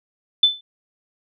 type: tone with exponential decay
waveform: sine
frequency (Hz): 3516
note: A7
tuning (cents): -2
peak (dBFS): -7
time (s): 0.43-0.61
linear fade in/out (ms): 5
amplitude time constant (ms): 39
effects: none